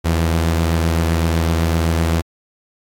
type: tone pair together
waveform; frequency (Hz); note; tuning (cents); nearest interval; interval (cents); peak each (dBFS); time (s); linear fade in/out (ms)
sawtooth; 81.9 / 171.65; E2 / F3; -11 / -30; octave + minor second; 1281; -11 / -21; 0.04-2.22; 20
effects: AAC 64 kbps